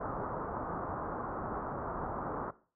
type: low-pass noise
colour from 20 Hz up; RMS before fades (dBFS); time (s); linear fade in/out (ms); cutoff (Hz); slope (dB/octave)
white; -38; 0-2.51; 10; 1300; 48
effects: noise-tail reverb RT60 0.4 s tail -17 dB re dry